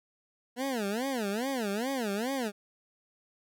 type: tone with vibrato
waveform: 20% pulse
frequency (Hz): 233.1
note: A#3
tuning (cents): 0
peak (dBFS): -25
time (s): 0.56-2.52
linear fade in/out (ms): 50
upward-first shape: sine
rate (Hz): 2.4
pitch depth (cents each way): 290
effects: none